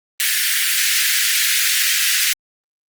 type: high-pass noise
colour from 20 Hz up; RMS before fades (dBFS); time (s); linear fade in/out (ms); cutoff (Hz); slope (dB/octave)
pink; -17; 0.2-2.33; 0; 1600; 48
effects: Opus 24 kbps